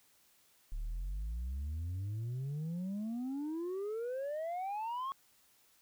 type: exponential sweep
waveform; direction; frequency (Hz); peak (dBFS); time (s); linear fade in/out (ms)
sine; up; 35.03 to 1108.7; -33; 0.72-5.12; 0
effects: tanh soft clip ceiling -35 dBFS + white hiss -68 dBFS RMS until 5.81 s